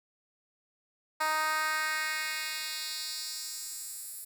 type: tone with high-pass filter sweep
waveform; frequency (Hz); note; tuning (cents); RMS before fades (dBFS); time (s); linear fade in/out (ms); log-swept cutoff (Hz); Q
10% pulse; 311.1; D#4; 0; -34; 1.2-4.25; 10; 930 to 11000; 1.6
effects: none